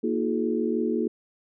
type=tone cluster; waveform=sine; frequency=233.6 / 316.5 / 362.5 / 426 Hz; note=A#3 / D#4 / F#4 / G#4; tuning=+4 / +30 / -35 / +44 cents; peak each=-27 / -29 / -29 / -29 dBFS; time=0.03-1.08 s; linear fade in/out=10 ms; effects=none